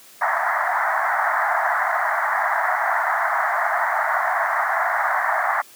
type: band-pass noise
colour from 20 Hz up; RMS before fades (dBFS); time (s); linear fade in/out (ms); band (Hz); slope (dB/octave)
pink; -21; 0.21-5.62; 10; 650 to 2000; 96
effects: white hiss -47 dBFS RMS until 5.75 s + high-pass 150 Hz 12 dB/octave